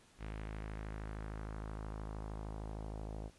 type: tone with low-pass filter sweep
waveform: sawtooth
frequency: 53.1 Hz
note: G#1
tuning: 39 cents sharp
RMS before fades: -44 dBFS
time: 0.18-3.31 s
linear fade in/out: 50 ms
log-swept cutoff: 2500 to 680 Hz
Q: 1.6
effects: pink hiss -65 dBFS RMS until 3.38 s + resampled to 24000 Hz